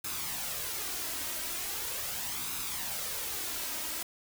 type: noise with flanger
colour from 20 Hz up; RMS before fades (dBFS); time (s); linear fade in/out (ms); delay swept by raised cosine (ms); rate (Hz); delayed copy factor
white; -36; 0.04-4.03; 5; 0.78 to 3.18; 0.4; +0.5
effects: none